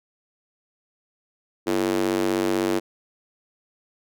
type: tone with high-pass filter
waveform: square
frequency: 48 Hz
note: G1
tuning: 36 cents flat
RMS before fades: -23 dBFS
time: 1.66-2.8 s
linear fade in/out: 20 ms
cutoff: 330 Hz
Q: 3
effects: none